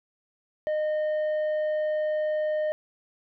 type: tone with tanh clipping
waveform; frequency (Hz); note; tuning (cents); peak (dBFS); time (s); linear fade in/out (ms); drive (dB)
sine; 613; D#5; -26; -25; 0.67-2.72; 0; 5
effects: none